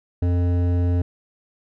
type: tone with hard clipping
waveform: triangle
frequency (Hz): 88.1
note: F2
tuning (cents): +16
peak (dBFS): -19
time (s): 0.22-1.02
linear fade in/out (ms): 5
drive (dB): 16
effects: none